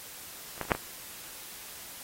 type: clicks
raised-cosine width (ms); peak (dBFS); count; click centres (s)
0.5; -29 / -17 / -28 / -30 / -7 / -20; 6; 0.579 / 0.613 / 0.652 / 0.687 / 0.718 / 0.75
effects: white hiss -45 dBFS RMS until 2.03 s + AAC 48 kbps